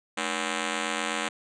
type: ring-modulated tone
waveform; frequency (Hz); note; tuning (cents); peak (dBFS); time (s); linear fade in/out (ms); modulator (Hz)
5% pulse; 261.6; C4; 0; -13; 0.17-1.29; 10; 44
effects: resampled to 22050 Hz